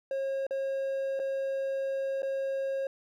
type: tone with dropouts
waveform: triangle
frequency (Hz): 541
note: C#5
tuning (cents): -42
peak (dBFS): -27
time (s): 0.11-2.87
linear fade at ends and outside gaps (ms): 2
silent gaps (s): 0.467-0.508 / 1.193-1.198 / 2.221-2.23
effects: none